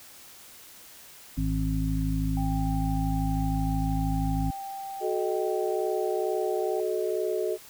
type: harmonic tone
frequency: 53 Hz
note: G#1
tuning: 36 cents sharp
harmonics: 1 / 2 / 3 / 5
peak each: -28 / -33 / -30 / -30 dBFS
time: 1.37-4.51 s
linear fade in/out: 10 ms
type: tone with pitch glide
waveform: sine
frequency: 790 to 767.1 Hz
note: G5 to G5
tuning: +13 to -38 cents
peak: -34 dBFS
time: 2.37-6.8 s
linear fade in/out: 2 ms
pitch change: -51 cents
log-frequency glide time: 4.21-6.48 s
type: chord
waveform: sine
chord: D# diminished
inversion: first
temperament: equal with one note detuned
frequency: 370 / 432.2 / 622.3 Hz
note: F#4 / A4 / D#5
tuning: 0 / -31 / 0 cents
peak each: -29 / -29 / -32 dBFS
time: 5-7.58 s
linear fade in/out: 50 ms
effects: white hiss -49 dBFS RMS until 7.69 s